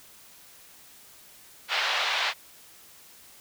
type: band-pass noise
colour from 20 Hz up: white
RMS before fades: -27 dBFS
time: 1.68-2.34 s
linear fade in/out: 50 ms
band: 640 to 3900 Hz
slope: 24 dB/octave
effects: white hiss -52 dBFS RMS until 3.4 s

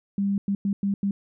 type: tone bursts at uneven times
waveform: sine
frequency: 199 Hz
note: G3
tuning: 26 cents sharp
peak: -21 dBFS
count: 5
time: 0.18-0.38 / 0.48-0.55 / 0.65-0.73 / 0.83-0.94 / 1.03-1.11 s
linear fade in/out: 2 ms
effects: none

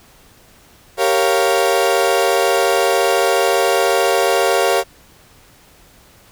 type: chord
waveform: 35% pulse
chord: G half-diminished seventh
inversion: none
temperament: equal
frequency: 392 / 466.2 / 554.4 / 698.5 Hz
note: G4 / Bb4 / Db5 / F5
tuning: 0 / 0 / 0 / 0 cents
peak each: -17 dBFS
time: 0.97-4.84 s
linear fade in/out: 50 ms
effects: pink hiss -48 dBFS RMS until 6.31 s

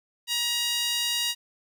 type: tone with high-pass filter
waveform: sawtooth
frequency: 950 Hz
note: A#5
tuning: 33 cents sharp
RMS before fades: -27 dBFS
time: 0.27-1.35 s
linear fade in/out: 50 ms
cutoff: 3300 Hz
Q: 1.9
effects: none

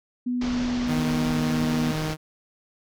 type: tone with pitch glide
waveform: sine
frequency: 246.9 to 241.8 Hz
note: B3 to B3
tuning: 0 to -36 cents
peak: -23 dBFS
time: 0.26-1.92 s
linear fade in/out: 10 ms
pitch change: -36 cents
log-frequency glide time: 0.38-1.59 s
type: low-pass noise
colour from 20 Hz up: pink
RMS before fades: -34 dBFS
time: 0.41-2.14 s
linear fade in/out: 5 ms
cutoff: 6300 Hz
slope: 48 dB/octave
type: tone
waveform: sawtooth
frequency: 155.56 Hz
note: D#3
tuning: in tune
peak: -22 dBFS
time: 0.86-2.17 s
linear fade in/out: 50 ms
effects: none

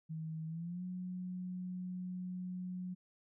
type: tone with pitch glide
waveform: sine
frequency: 159.4 to 182.05 Hz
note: D#3 to F#3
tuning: +42 to -28 cents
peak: -39 dBFS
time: 0.09-2.95 s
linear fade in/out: 20 ms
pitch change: +230 cents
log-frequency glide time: 0.47-0.83 s
effects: none

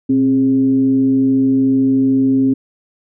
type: tone with frequency modulation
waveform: sine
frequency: 266.6 Hz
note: C4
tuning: 33 cents sharp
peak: -10 dBFS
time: 0.09-2.54 s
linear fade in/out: 10 ms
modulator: 144 Hz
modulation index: 0.35
effects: none

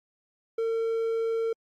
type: tone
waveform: triangle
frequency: 453.8 Hz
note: A#4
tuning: 47 cents flat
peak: -23 dBFS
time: 0.58-1.53 s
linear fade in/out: 5 ms
effects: AAC 64 kbps

